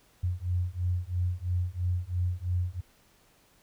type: beating tone pair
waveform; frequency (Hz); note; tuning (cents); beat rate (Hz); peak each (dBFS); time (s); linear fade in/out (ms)
sine; 88 / 91; F2 / F#2; +14 / -28; 3; -30; 0.23-2.81; 10
effects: pink hiss -63 dBFS RMS until 3.62 s